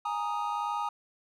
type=chord; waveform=triangle; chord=Ab suspended second; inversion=none; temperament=equal; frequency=830.6 / 932.3 / 1244.5 Hz; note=Ab5 / Bb5 / Eb6; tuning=0 / 0 / 0 cents; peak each=-32 dBFS; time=0.05-0.89 s; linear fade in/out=5 ms; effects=none